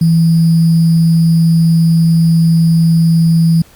sine tone with sample-and-hold, 164.81 Hz, E3, in tune, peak -6 dBFS, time 0.01-3.62 s, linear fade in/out 5 ms, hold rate 4900 Hz, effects pink hiss -44 dBFS RMS until 3.75 s + Opus 48 kbps

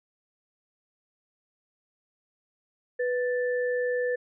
sine tone pair together, 493.9 / 1760.1 Hz, B4 / A6, 0 / 0 cents, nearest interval octave + minor seventh, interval 2200 cents, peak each -25 / -33 dBFS, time 2.99-4.16 s, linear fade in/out 10 ms, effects none

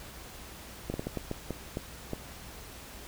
slowing click train, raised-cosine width 2 ms, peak -19 dBFS, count 9, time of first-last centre 0.9-2.133 s, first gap 40 ms, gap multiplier 1.37, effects added 60 Hz sine -51 dBFS peak until 3.07 s + pink hiss -47 dBFS RMS until 3.07 s

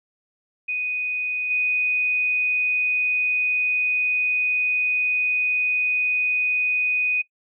sine tone with level steps, 2489 Hz, D#7, in tune, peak -23 / -19 dBFS, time 0.68-7.22 s, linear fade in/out 10 ms, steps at 1.5 s, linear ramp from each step 10 ms, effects noise-tail reverb RT60 0.1 s tail -19 dB re dry

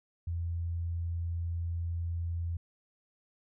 sine tone, 84.8 Hz, E2, 50 cents sharp, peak -31 dBFS, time 0.27-2.57 s, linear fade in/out 5 ms, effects none

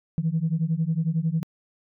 sine beating tone pair, 156.7 / 167.7 Hz, D#3 / E3, +13 / +30 cents, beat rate 11 Hz, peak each -24 dBFS, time 0.18-1.43 s, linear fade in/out 0 ms, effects tanh soft clip ceiling -15 dBFS

